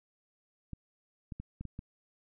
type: clicks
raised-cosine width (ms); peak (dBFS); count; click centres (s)
5; -28; 6; 0.733 / 1.322 / 1.4 / 1.61 / 1.653 / 1.791
effects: none